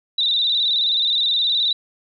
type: tone with vibrato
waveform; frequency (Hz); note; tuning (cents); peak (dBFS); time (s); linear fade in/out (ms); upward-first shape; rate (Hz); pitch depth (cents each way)
sine; 3780; A#7; +23; -16; 0.18-1.73; 5; square; 19; 62
effects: none